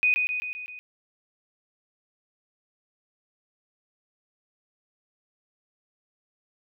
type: tone with echo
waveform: sine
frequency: 2489 Hz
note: D#7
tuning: in tune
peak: -18 dBFS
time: 0.03-0.14 s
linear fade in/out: 0 ms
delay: 130 ms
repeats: 5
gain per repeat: -4 dB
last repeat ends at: 0.79 s
effects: none